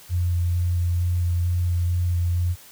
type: tone with vibrato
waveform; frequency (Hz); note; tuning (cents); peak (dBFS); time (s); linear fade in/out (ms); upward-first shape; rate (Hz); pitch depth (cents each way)
sine; 87.6; F2; +6; -19; 0.09-2.56; 50; square; 2.2; 12
effects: white hiss -47 dBFS RMS until 2.71 s